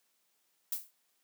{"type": "noise with exponential decay", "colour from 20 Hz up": "violet", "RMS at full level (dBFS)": -30, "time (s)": [0.72, 0.91], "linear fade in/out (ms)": 5, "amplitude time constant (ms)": 41, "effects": ["white hiss -75 dBFS RMS until 1.23 s", "high-pass 200 Hz 12 dB/octave"]}